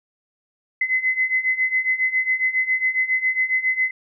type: beating tone pair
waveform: sine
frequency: 2034 / 2041.3 Hz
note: C7 / C7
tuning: -50 / -43 cents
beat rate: 7.3 Hz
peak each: -23 / -20 dBFS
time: 0.81-3.91 s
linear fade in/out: 5 ms
effects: none